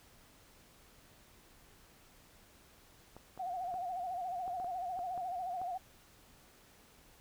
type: clicks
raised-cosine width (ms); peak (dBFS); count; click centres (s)
1; -36; 9; 3.166 / 3.376 / 3.741 / 4.479 / 4.6 / 4.645 / 4.991 / 5.177 / 5.616
type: tone with vibrato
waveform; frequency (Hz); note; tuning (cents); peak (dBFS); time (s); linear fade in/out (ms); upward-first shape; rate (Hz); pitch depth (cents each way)
sine; 726; F#5; -33; -36; 3.39-5.78; 10; sine; 14; 83
effects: pink hiss -62 dBFS RMS until 7.2 s